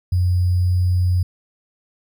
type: tone with sample-and-hold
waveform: sine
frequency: 90.1 Hz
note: F#2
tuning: 45 cents flat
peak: -14 dBFS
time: 0.12-1.23 s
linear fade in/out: 5 ms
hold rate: 4900 Hz
effects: none